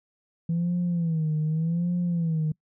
sine tone with vibrato, 164.81 Hz, E3, in tune, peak -21 dBFS, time 0.49-2.52 s, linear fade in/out 5 ms, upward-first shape sine, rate 0.85 Hz, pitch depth 120 cents each way, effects noise-tail reverb RT60 0.1 s tail -26 dB re dry + tanh soft clip ceiling -20 dBFS

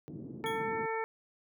white band-pass noise, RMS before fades -44 dBFS, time 0.08-0.86 s, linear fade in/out 0 ms, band 130 to 300 Hz, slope 24 dB/octave
harmonic tone, 447 Hz, A4, 27 cents sharp, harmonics 1 / 2 / 3 / 4 / 5, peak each -35 / -36 / -42 / -42 / -42 dBFS, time 0.44-1.04 s, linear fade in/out 0 ms
45% pulse tone with exponential decay, 3322 Hz, G#7, in tune, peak -37 dBFS, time 0.46-0.72 s, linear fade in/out 2 ms, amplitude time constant 55 ms
effects none

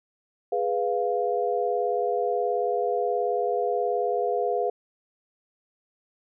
sine chord, F diminished, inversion first, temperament equal, 415.3 / 493.9 / 698.5 Hz, Ab4 / Cb5 / F5, 0 / 0 / 0 cents, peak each -27 dBFS, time 0.52-4.7 s, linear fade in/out 5 ms, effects none

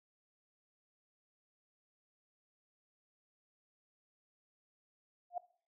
sine tone with exponential growth, 707 Hz, F5, 21 cents sharp, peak -32 dBFS, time 5.3-5.38 s, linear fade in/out 5 ms, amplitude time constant 17 ms, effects noise-tail reverb RT60 0.5 s tail -19 dB re dry

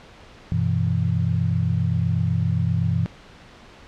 sine chord, E minor, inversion first, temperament equal with one note detuned, 95.65 / 123.47 / 164.81 Hz, G2 / B2 / E3, -42 / 0 / 0 cents, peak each -23 dBFS, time 0.52-3.06 s, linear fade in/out 0 ms, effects pink hiss -46 dBFS RMS until 3.87 s + low-pass 4000 Hz 12 dB/octave

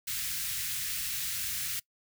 white band-stop noise, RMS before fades -34 dBFS, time 0.07-1.8 s, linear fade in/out 10 ms, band 160 to 1600 Hz, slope 24 dB/octave, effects noise-tail reverb RT60 0.1 s tail -23 dB re dry

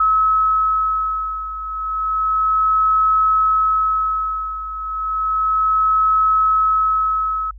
sine beating tone pair, 1289 / 1289.32 Hz, E6 / E6, -39 / -39 cents, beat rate 0.32 Hz, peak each -16 / -20 dBFS, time 0-7.51 s, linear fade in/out 5 ms, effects added 50 Hz sine -35 dBFS peak until 7.58 s

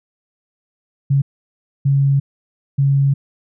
sine tone bursts at uneven times, 138.59 Hz, C#3, in tune, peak -11 dBFS, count 3, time 1.1-1.22 / 1.85-2.2 / 2.78-3.14 s, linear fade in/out 10 ms, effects none

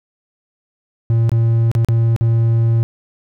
triangle tone with dropouts, 114.9 Hz, A#2, 25 cents flat, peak -9 dBFS, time 1.1-2.83 s, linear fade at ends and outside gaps 0 ms, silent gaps 1.294-1.317 / 1.715-1.751 / 1.847-1.886 / 2.163-2.21 s, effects none

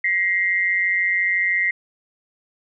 sine tone pair together, 1907.1 / 2093 Hz, A#6 / C7, +39 / 0 cents, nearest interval major second, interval 161 cents, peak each -20 dBFS, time 0.04-1.71 s, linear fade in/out 5 ms, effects none

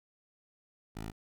10% pulse tone, 54 Hz, A1, 32 cents flat, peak -31 dBFS, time 0.95-1.12 s, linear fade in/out 20 ms, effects none

